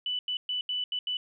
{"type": "tone bursts at uneven times", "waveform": "sine", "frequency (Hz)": 2981, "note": "F#7", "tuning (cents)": 12, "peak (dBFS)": -28, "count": 6, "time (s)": [[0.06, 0.19], [0.28, 0.37], [0.49, 0.61], [0.69, 0.84], [0.92, 0.99], [1.07, 1.17]], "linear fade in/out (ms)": 2, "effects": []}